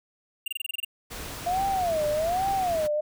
square tone bursts, 2794 Hz, F7, in tune, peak -28 dBFS, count 9, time 0.46-0.848 s, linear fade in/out 5 ms, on 20 ms, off 26 ms
pink noise, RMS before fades -37 dBFS, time 1.1-2.88 s, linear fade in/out 20 ms
sine tone with vibrato, 685 Hz, F5, 34 cents flat, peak -23 dBFS, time 1.46-3.01 s, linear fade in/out 10 ms, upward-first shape sine, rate 1.2 Hz, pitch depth 240 cents each way
effects none

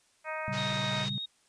harmonic tone, 312.6 Hz, D#4, 8 cents sharp, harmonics 2 / 3 / 4 / 5 / 6 / 7 / 8, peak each -38 / -40 / -41 / -42 / -43 / -43 / -44 dBFS, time 0.24-1.07 s, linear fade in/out 50 ms
sine chord, G diminished, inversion first, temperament equal, 116.54 / 138.59 / 196 Hz, Bb2 / Db3 / G3, 0 / 0 / 0 cents, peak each -39 / -37 / -37 dBFS, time 0.48-1.18 s, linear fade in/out 0 ms
white low-pass noise, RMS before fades -41 dBFS, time 0.52-1.1 s, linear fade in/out 20 ms, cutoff 5500 Hz, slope 24 dB/octave
sine tone with vibrato, 3729 Hz, A#7, in tune, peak -34 dBFS, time 0.57-1.26 s, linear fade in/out 10 ms, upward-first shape sine, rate 11 Hz, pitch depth 12 cents each way
effects white hiss -67 dBFS RMS until 1.48 s + resampled to 22050 Hz

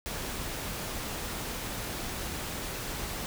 pink noise, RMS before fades -36 dBFS, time 0.06-3.26 s, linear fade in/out 0 ms, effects none

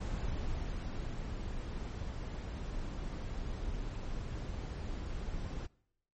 brown noise with ADSR envelope, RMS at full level -36 dBFS, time 0-5.67 s, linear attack 15 ms, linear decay 1200 ms, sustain -3 dB, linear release 13 ms, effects noise-tail reverb RT60 0.8 s tail -24 dB re dry + MP3 32 kbps

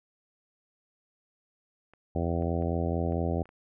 clicks, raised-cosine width 0.5 ms, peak -39 dBFS, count 6, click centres 1.936 / 2.423 / 2.623 / 3.123 / 3.456 / 3.491 s
harmonic tone, 84.4 Hz, E2, 41 cents sharp, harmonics 1 / 2 / 3 / 4 / 5 / 6 / 7 / 8 / 9, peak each -30 / -33 / -35 / -36 / -37 / -38 / -38 / -39 / -40 dBFS, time 2.15-3.43 s, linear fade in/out 5 ms
effects none

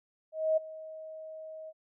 sine tone with ADSR envelope, 632 Hz, D#5, 27 cents sharp, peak -22 dBFS, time 0.32-1.73 s, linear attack 250 ms, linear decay 13 ms, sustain -19 dB, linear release 43 ms, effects none

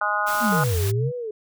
harmonic tone, 207.7 Hz, G#3, in tune, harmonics 3 / 4 / 5 / 6 / 7, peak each -31 / -27 / -29 / -25 / -25 dBFS, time 0.01-0.64 s, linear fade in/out 5 ms
white noise, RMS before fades -32 dBFS, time 0.26-0.92 s, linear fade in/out 20 ms
sine linear two-way sweep, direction down then up, 247.7 to 81.8 to 144 Hz, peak -20 dBFS, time 0.4-1.12 s, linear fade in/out 50 ms, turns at 0.76 s
sine tone with vibrato, 440 Hz, A4, in tune, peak -27 dBFS, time 0.52-1.31 s, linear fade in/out 5 ms, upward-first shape sine, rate 2 Hz, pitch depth 200 cents each way
effects none

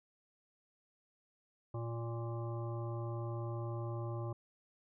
harmonic tone, 116.54 Hz, A#2, in tune, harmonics 1 / 3 / 5 / 7 / 9 / 10, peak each -38 / -45 / -48 / -52 / -52 / -55 dBFS, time 1.74-4.33 s, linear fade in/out 5 ms, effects none

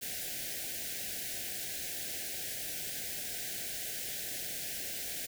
white band-stop noise, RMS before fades -39 dBFS, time 0.01-5.27 s, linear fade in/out 20 ms, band 780 to 1500 Hz, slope 96 dB/octave, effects none

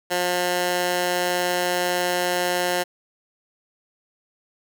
15% pulse tone with high-pass filter, 178.3 Hz, F3, 36 cents sharp, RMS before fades -23 dBFS, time 0.1-2.84 s, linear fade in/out 20 ms, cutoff 470 Hz, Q 0.59, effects none

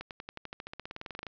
accelerating click train, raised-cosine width 0.3 ms, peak -24 dBFS, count 21, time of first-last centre 0.01-1.267 s, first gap 98 ms, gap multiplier 0.95, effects resampled to 16000 Hz + 11-bit

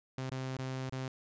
sawtooth tone with dropouts, 130.9 Hz, C3, 1 cent sharp, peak -32 dBFS, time 0.18-1.08 s, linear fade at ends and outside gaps 2 ms, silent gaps 0.298-0.316 / 0.568-0.588 / 0.895-0.924 s, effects resampled to 16000 Hz

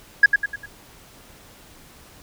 sine tone with echo, 1661.2 Hz, G#6, in tune, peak -5 dBFS, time 0.23-0.26 s, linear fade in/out 5 ms, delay 100 ms, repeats 4, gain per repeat -7 dB, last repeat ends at 0.66 s, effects tanh soft clip ceiling -4 dBFS + pink hiss -48 dBFS RMS until 2.22 s

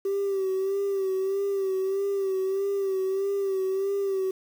sine tone with vibrato, 388.5 Hz, G4, 16 cents flat, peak -22 dBFS, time 0.05-4.31 s, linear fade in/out 5 ms, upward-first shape sine, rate 1.6 Hz, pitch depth 46 cents each way, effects tanh soft clip ceiling -22 dBFS + 8-bit

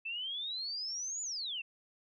sine exponential two-way sweep, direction up then down, 2613 to 7040 to 2613 Hz, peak -36 dBFS, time 0.05-1.62 s, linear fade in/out 10 ms, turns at 1.22 s, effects none

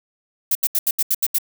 violet noise bursts, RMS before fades -18 dBFS, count 8, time 0.51-1.385 s, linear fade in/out 5 ms, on 42 ms, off 77 ms, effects none

